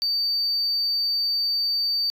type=tone; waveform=triangle; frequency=4605 Hz; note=D8; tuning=35 cents flat; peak=-19 dBFS; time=0.02-2.1 s; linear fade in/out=0 ms; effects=tanh soft clip ceiling -16 dBFS